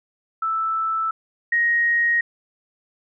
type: tone pair in turn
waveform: sine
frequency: 1319 / 1877.2 Hz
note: E6 / A#6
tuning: +1 / +12 cents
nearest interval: tritone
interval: 611 cents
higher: second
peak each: -20 / -16 dBFS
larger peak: second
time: 0.42-1.11 / 1.52-2.21 s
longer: neither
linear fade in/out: 5 ms
effects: none